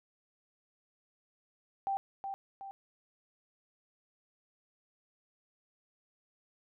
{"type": "tone with echo", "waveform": "sine", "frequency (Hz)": 784, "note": "G5", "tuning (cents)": 0, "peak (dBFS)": -30, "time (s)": [1.87, 1.97], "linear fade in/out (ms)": 0, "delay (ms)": 370, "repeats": 2, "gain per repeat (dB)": -6, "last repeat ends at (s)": 2.71, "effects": []}